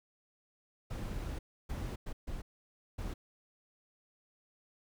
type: noise bursts at uneven times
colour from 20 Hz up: brown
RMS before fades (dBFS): -39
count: 5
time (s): 0.9-1.39 / 1.69-1.96 / 2.06-2.13 / 2.27-2.42 / 2.98-3.14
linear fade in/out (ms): 10
effects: none